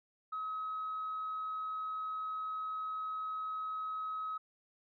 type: tone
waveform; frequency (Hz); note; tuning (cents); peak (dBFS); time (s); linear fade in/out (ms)
sine; 1276; D#6; +43; -35; 0.32-4.38; 10
effects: tanh soft clip ceiling -32 dBFS